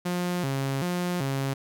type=tone with vibrato; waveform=sawtooth; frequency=155.56 Hz; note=D#3; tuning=in tune; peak=-22 dBFS; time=0.05-1.54 s; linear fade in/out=10 ms; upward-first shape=square; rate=1.3 Hz; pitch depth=230 cents each way; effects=none